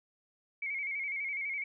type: tone with vibrato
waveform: sine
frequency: 2217 Hz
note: C#7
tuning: in tune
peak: -33 dBFS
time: 0.62-1.64 s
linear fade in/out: 5 ms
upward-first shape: square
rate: 12 Hz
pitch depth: 53 cents each way
effects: none